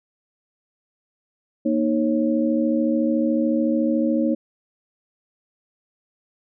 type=tone cluster; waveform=sine; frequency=235.7 / 309.5 / 547 Hz; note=A#3 / D#4 / C#5; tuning=+19 / -9 / -23 cents; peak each=-21 / -21 / -25 dBFS; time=1.65-4.35 s; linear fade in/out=10 ms; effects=none